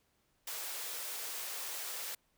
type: high-pass noise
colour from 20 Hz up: white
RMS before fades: -41 dBFS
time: 0.47-2.15 s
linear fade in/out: 5 ms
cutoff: 400 Hz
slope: 24 dB/octave
effects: pink hiss -75 dBFS RMS until 2.37 s